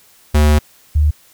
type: tone pair in turn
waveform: square / sine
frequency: 75 / 75 Hz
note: D2 / D2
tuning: +37 / +37 cents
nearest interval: unison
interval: 0 cents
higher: neither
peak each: -9 dBFS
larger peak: neither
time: 0.34-0.59 / 0.95-1.11 s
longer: first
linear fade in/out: 10 ms
effects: white hiss -49 dBFS RMS until 1.33 s